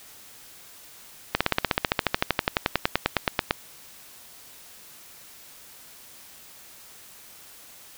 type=slowing click train; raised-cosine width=0.3 ms; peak=-3 dBFS; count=27; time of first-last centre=1.35-3.509 s; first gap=56 ms; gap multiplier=1.03; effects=white hiss -48 dBFS RMS until 7.97 s